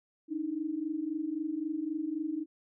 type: tone pair together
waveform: sine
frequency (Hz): 293.7 / 317.5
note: D4 / D#4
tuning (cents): 0 / +35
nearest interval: minor second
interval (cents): 135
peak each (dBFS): -36 / -33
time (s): 0.28-2.46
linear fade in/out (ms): 50
effects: none